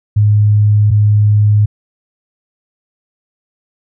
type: tone pair in turn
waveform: sine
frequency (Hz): 104.8 / 104.8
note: G#2 / G#2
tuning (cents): +16 / +16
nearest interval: unison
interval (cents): 0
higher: neither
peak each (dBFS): -6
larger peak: neither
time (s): 0.16-0.91 / 0.91-1.66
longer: neither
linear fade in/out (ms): 10
effects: none